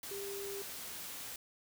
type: tone in noise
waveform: sine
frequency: 397.8 Hz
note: G4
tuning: 25 cents sharp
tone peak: -41 dBFS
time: 0.11-0.62 s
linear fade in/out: 2 ms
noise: white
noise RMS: -45 dBFS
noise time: 0.03-1.36 s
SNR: +1 dB
effects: none